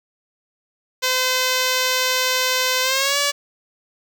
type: tone with pitch glide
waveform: 5% pulse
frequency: 512 to 571.4 Hz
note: C5 to D5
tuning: -38 to -48 cents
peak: -6 dBFS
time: 1.02-3.32 s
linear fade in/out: 20 ms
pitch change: +190 cents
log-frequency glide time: 2.82-3.18 s
effects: none